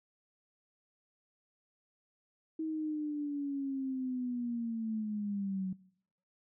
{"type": "linear sweep", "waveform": "sine", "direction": "down", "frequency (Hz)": [319.7, 185.2], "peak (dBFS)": -33, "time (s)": [2.59, 5.73], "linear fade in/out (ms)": 5, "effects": ["noise-tail reverb RT60 0.7 s tail -22 dB re dry"]}